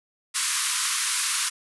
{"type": "band-pass noise", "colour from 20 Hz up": "white", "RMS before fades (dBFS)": -26, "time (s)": [0.34, 1.5], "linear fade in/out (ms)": 20, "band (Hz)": [990, 11000], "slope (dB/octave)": 96, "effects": []}